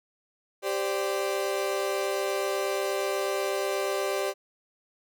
35% pulse chord, G suspended fourth, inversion none, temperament equal with one note detuned, 392 / 519 / 587.3 Hz, G4 / C5 / D5, 0 / -14 / 0 cents, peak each -28 / -32 / -29 dBFS, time 0.62-4.34 s, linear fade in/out 50 ms, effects none

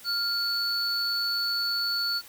triangle tone pair together, 1396.9 / 4444 Hz, F6 / C#8, 0 / +4 cents, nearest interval octave + minor sixth, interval 2004 cents, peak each -30 / -25 dBFS, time 0.04-2.22 s, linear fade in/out 50 ms, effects white hiss -49 dBFS RMS until 2.28 s

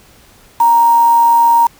sine tone with quantisation, 932.3 Hz, A#5, in tune, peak -6 dBFS, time 0.6-1.67 s, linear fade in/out 5 ms, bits 4, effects pink hiss -45 dBFS RMS until 1.79 s

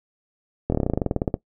slowing click train, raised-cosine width 2 ms, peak -8 dBFS, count 17, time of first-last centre 0.7-1.341 s, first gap 23 ms, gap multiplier 1.07, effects noise-tail reverb RT60 0.1 s tail -18 dB re dry

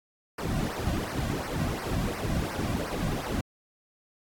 brown noise with flanger, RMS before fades -30 dBFS, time 0.38-3.41 s, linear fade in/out 5 ms, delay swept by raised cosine 0.27 to 2.37 ms, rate 2.8 Hz, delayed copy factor -1, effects AAC 64 kbps

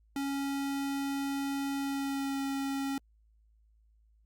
square tone with pitch glide, 277.2 to 274 Hz, C#4 to C#4, 0 to -20 cents, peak -32 dBFS, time 0.16-2.98 s, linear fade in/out 2 ms, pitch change -20 cents, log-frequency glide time 1.77-2.42 s, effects added 54 Hz sine -62 dBFS peak until 4.25 s + Opus 48 kbps

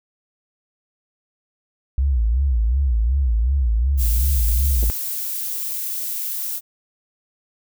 sine tone with vibrato, 61.8 Hz, B1, 2 cents sharp, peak -15 dBFS, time 1.98-4.9 s, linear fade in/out 0 ms, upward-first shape sine, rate 2.7 Hz, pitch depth 220 cents each way
violet noise, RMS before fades -26 dBFS, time 3.97-6.61 s, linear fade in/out 50 ms
clicks, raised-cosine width 2 ms, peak -19 dBFS, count 2, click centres 4.829 / 4.839 s
effects none

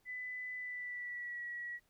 sine tone with pitch glide, 2000 to 1924.1 Hz, B6 to B6, +21 to -46 cents, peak -40 dBFS, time 0.05-1.8 s, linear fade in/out 50 ms, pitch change -67 cents, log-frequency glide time 0.56-1.43 s, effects pink hiss -75 dBFS RMS until 1.89 s

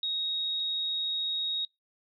sine tone pair in turn, 3766 / 3766 Hz, A#7 / A#7, +17 / +17 cents, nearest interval unison, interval 0 cents, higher neither, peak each -28 / -28 dBFS, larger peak neither, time 0.03-0.6 / 0.6-1.65 s, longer second, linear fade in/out 2 ms, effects noise-tail reverb RT60 0.2 s tail -26 dB re dry

